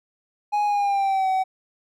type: tone with pitch glide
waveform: triangle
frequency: 830.6 to 757.3 Hz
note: G#5 to F#5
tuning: 0 to +40 cents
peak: -17 dBFS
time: 0.52-1.44 s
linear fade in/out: 20 ms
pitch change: -160 cents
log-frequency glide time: 0.65-1.29 s
effects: none